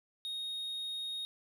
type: tone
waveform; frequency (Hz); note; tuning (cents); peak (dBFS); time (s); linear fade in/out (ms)
triangle; 3729; A#7; 0; -35; 0.25-1.25; 0
effects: none